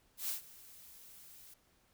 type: noise with ADSR envelope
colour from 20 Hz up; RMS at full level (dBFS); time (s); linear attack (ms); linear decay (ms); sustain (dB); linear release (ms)
blue; -36; 0.17-1.54; 120; 120; -20; 4
effects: pink hiss -71 dBFS RMS until 1.93 s